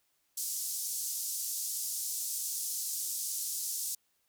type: band-pass noise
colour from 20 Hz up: pink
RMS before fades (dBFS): -36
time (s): 0.37-3.95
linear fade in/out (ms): 5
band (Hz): 5800 to 15000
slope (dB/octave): 24
effects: white hiss -75 dBFS RMS until 4.28 s